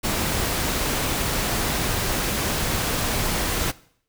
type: noise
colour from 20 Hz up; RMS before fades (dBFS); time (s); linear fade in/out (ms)
pink; -24; 0.03-3.72; 20
effects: noise-tail reverb RT60 0.6 s tail -20 dB re dry